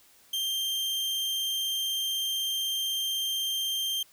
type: tone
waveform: 40% pulse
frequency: 3164 Hz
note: G7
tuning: 15 cents sharp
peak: -27 dBFS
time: 0.33-4.03 s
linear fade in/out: 5 ms
effects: white hiss -59 dBFS RMS until 4.12 s